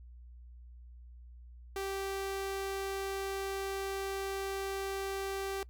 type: tone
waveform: sawtooth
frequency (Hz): 390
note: G4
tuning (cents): -9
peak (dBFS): -31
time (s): 1.76-5.63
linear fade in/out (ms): 2
effects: noise-tail reverb RT60 0.1 s tail -22 dB re dry + added 60 Hz sine -49 dBFS peak until 5.69 s